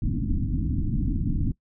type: low-pass noise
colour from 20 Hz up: pink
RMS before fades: -25 dBFS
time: 0.02-1.52 s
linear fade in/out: 5 ms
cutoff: 310 Hz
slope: 96 dB/octave
effects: noise-tail reverb RT60 0.1 s tail -21 dB re dry